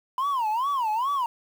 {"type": "tone with vibrato", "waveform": "sine", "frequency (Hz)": 987.8, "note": "B5", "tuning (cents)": 0, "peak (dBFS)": -20, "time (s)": [0.18, 1.26], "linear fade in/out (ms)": 2, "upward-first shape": "sine", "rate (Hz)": 2.4, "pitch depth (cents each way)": 260, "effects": ["tanh soft clip ceiling -22 dBFS", "8-bit"]}